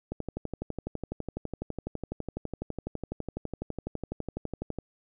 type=click train; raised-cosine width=2 ms; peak=-20 dBFS; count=57; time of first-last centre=0.12-4.787 s; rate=12 Hz; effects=none